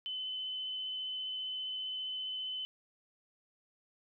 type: tone with vibrato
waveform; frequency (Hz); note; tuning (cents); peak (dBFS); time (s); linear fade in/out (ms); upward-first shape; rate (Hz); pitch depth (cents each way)
sine; 3034; F#7; +43; -36; 0.06-2.65; 0; sine; 15; 10
effects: none